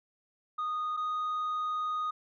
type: tone pair in turn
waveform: sine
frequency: 1236 / 1240.8 Hz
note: D#6 / D#6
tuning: -12 / -5 cents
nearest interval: unison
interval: 7 cents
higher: second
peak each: -28 / -27 dBFS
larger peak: second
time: 0.58-0.97 / 0.97-2.11 s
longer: second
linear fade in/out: 10 ms
effects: tanh soft clip ceiling -29 dBFS